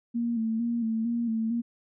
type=tone with vibrato; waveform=sine; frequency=229.3 Hz; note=A#3; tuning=28 cents flat; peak=-25 dBFS; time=0.14-1.62 s; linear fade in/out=20 ms; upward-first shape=square; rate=2.2 Hz; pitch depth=44 cents each way; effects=none